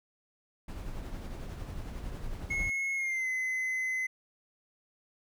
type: noise with tremolo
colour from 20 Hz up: brown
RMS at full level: -37 dBFS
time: 0.68-2.7 s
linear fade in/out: 5 ms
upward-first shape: triangle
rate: 11 Hz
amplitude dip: 40%
type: tone with pitch glide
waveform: triangle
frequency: 2174 to 2040 Hz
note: C#7 to C7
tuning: -34 to -44 cents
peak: -28 dBFS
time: 2.5-4.07 s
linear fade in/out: 10 ms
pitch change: -110 cents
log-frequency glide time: 2.95-3.28 s
effects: none